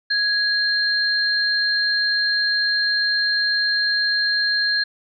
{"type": "tone pair together", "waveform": "sine", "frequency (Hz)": [1661.2, 4186], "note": ["G#6", "C8"], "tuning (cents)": [0, 0], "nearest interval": "octave + major third", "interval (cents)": 1600, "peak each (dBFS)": -20, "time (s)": [0.1, 4.84], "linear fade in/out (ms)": 10, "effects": []}